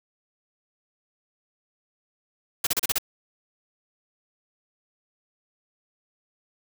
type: noise bursts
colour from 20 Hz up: white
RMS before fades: -23 dBFS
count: 6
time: 2.64-2.984 s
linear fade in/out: 5 ms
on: 29 ms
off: 34 ms
effects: none